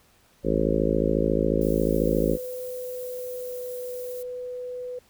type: harmonic tone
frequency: 54.1 Hz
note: A1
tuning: 29 cents flat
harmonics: 1 / 3 / 4 / 5 / 6 / 7 / 8 / 9 / 10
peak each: -29 / -29 / -29 / -29 / -29 / -29 / -29 / -29 / -29 dBFS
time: 0.43-2.38 s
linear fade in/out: 50 ms
type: noise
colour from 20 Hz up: violet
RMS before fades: -43 dBFS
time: 1.61-4.23 s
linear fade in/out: 5 ms
type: tone with pitch glide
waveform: sine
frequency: 505 to 497.5 Hz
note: B4 to B4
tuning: +39 to +13 cents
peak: -31 dBFS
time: 1.98-4.99 s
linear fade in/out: 5 ms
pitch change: -26 cents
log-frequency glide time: 2.21-3.7 s
effects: pink hiss -60 dBFS RMS until 5.09 s